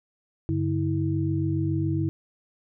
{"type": "tone cluster", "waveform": "sine", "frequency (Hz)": [97.4, 144.6, 323.2], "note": ["G2", "D3", "E4"], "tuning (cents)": [-11, -27, -34], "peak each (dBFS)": -27, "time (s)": [0.49, 2.09], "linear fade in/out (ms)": 0, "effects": []}